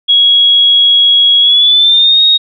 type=tone with pitch glide; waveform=sine; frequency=3322 to 3750 Hz; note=G#7 to A#7; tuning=0 to +10 cents; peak=-4 dBFS; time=0.08-2.38 s; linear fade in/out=20 ms; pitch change=+210 cents; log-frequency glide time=1.4-2.23 s; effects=none